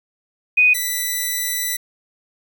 sine / 5% pulse tone pair in turn, 2489 / 1979.2 Hz, D#7 / B6, 0 / +3 cents, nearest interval major third, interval 397 cents, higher first, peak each -10 dBFS, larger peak neither, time 0.57-0.74 / 0.74-1.77 s, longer second, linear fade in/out 10 ms, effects 8-bit

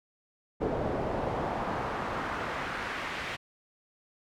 brown noise with band-pass filter sweep, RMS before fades -33 dBFS, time 0.6-3.37 s, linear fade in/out 20 ms, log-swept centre 500 to 2300 Hz, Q 1.2, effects none

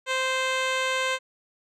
10% pulse tone with low-pass filter, 521 Hz, C5, 7 cents flat, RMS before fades -26 dBFS, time 0.06-1.19 s, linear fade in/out 50 ms, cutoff 6100 Hz, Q 0.95, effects none

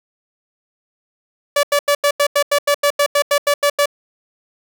sawtooth tone bursts, 576 Hz, D5, 34 cents flat, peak -8 dBFS, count 15, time 1.56-3.858 s, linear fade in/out 5 ms, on 72 ms, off 87 ms, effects none

